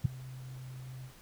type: tone with ADSR envelope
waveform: sine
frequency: 129 Hz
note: C3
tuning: 24 cents flat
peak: -19 dBFS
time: 0.04-1.13 s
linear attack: 14 ms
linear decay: 7 ms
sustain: -23 dB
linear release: 82 ms
effects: pink hiss -57 dBFS RMS until 1.21 s